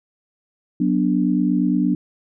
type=chord; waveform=sine; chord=B minor; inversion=second; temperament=equal with one note detuned; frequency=185 / 245 / 293.7 Hz; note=F#3 / B3 / D4; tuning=0 / -14 / 0 cents; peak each=-20 dBFS; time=0.8-1.95 s; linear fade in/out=5 ms; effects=none